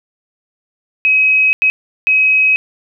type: tone bursts at uneven times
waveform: sine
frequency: 2543 Hz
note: D#7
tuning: 37 cents sharp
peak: -8 dBFS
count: 3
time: 1.05-1.53 / 1.62-1.7 / 2.07-2.56 s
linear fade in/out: 0 ms
effects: none